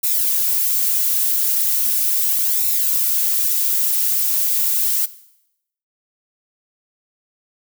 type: noise with flanger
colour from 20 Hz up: violet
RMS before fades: -18 dBFS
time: 0.03-5.06 s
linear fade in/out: 10 ms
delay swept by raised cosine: 0.63 to 6.13 ms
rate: 0.38 Hz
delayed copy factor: -0.6
effects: noise-tail reverb RT60 0.8 s tail -17 dB re dry